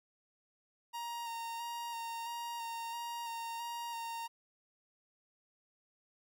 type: tone with vibrato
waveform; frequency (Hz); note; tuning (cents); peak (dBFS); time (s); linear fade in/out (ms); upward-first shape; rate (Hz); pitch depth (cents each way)
45% pulse; 932.3; A#5; 0; -39; 0.93-4.28; 20; square; 1.5; 17
effects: none